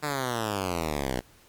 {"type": "exponential sweep", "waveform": "5% pulse", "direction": "down", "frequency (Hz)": [152.8, 60.1], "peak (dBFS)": -16, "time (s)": [0.02, 1.21], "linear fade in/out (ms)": 20, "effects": ["pink hiss -57 dBFS RMS until 1.48 s", "MP3 96 kbps"]}